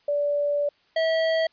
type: tone pair in turn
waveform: sine / square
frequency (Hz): 580 / 648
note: D5 / E5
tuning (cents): -22 / -30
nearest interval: major second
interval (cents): 192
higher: second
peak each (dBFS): -21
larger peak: neither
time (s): 0.08-0.69 / 0.96-1.47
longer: first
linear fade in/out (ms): 5
effects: white hiss -63 dBFS RMS until 1.52 s + resampled to 11025 Hz